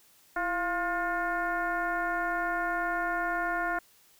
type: tone with frequency modulation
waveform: sine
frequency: 1060 Hz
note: C6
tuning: 22 cents sharp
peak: -27 dBFS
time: 0.36-3.79 s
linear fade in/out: 5 ms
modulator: 363 Hz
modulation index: 1.8
effects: white hiss -61 dBFS RMS until 4.19 s